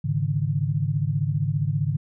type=chord; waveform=sine; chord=Ab suspended fourth; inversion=none; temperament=equal with one note detuned; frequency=103.83 / 140.44 / 155.56 Hz; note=Ab2 / Db3 / Eb3; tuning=0 / +23 / 0 cents; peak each=-27 / -24 / -26 dBFS; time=0.04-1.97 s; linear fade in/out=10 ms; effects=none